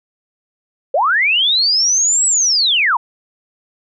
sine linear two-way sweep, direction up then down, 493.2 to 7902 to 862 Hz, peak -11 dBFS, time 0.94-2.97 s, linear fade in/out 5 ms, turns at 2.26 s, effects none

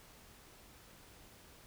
silence, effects pink hiss -59 dBFS RMS until 1.66 s

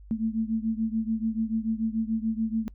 sine beating tone pair, 220.2 / 227.1 Hz, A3 / A#3, +2 / -45 cents, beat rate 6.9 Hz, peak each -27 / -29 dBFS, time 0.11-2.68 s, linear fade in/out 0 ms, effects noise-tail reverb RT60 0.1 s tail -24 dB re dry + added 50 Hz sine -45 dBFS peak until 2.74 s

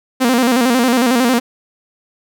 sawtooth tone with vibrato, 246.9 Hz, B3, in tune, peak -7 dBFS, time 0.2-1.4 s, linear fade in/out 20 ms, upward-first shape square, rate 11 Hz, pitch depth 89 cents each way, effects none

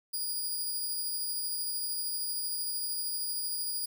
10% pulse tone with tremolo, 4867 Hz, D#8, 39 cents flat, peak -24 dBFS, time 0.13-3.86 s, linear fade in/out 10 ms, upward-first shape triangle, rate 13 Hz, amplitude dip 25%, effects none

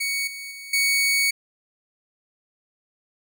sawtooth tone with level steps, 2232 Hz, C#7, 11 cents sharp, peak -20 / -30 / -33 / -15 dBFS, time 0-1.31 s, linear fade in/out 10 ms, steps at 0.27 / 0.51 / 0.73 s, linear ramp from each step 5 ms, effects none

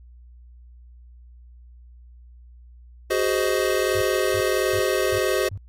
square chord, Ab dominant seventh, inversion third, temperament just, 373.8 / 415.3 / 519.1 / 623 Hz, Gb4 / Ab4 / C5 / Eb5, +18 / 0 / -14 / +2 cents, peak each -25 / -27 / -26 / -28 dBFS, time 3.1-5.49 s, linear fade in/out 10 ms
sine tone bursts, 98 Hz, G2, in tune, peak -29 dBFS, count 5, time 3.95-5.575 s, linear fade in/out 0 ms, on 61 ms, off 330 ms
effects added 60 Hz sine -44 dBFS peak until 5.68 s + AAC 48 kbps

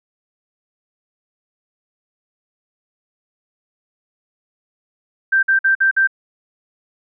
sine tone bursts, 1568 Hz, G6, in tune, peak -11 dBFS, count 5, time 5.32-6.074 s, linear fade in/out 10 ms, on 110 ms, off 51 ms, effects none

